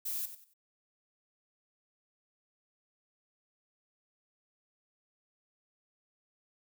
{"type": "noise with echo", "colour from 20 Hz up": "violet", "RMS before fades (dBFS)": -36, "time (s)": [0.05, 0.26], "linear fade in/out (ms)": 10, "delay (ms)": 93, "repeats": 3, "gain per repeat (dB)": -11, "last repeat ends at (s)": 0.539, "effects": []}